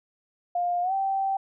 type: tone with pitch glide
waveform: sine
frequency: 705 to 777.7 Hz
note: F5 to G5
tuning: +16 to -14 cents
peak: -23 dBFS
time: 0.55-1.37 s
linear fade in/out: 5 ms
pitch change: +170 cents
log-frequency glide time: 0.82-0.93 s
effects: none